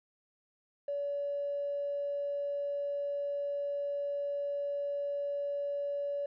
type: tone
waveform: triangle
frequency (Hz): 570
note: C#5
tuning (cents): +48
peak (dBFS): -28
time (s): 0.88-6.26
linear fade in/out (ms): 5
effects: tanh soft clip ceiling -30 dBFS + resampled to 11025 Hz